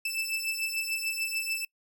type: beating tone pair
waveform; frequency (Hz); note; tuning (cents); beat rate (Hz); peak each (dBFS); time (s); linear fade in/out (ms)
sawtooth; 2637 / 2643.8; E7 / E7; 0 / +4; 6.8; -29 / -30; 0.05-1.65; 5
effects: noise-tail reverb RT60 0.1 s tail -24 dB re dry